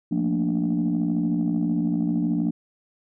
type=chord; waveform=sine; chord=Bb major seventh; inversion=second; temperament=equal; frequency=174.61 / 220 / 233.1 / 293.7 Hz; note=F3 / A3 / Bb3 / D4; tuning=0 / 0 / 0 / 0 cents; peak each=-24 / -29 / -25 / -24 dBFS; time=0.11-2.51 s; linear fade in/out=10 ms; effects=tanh soft clip ceiling -15 dBFS